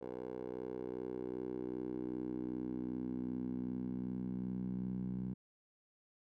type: tone with band-pass filter sweep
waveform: 10% pulse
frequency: 62.6 Hz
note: B1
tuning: 24 cents sharp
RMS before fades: -41 dBFS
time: 0.01-5.34 s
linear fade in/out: 10 ms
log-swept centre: 500 to 170 Hz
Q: 3.3
effects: none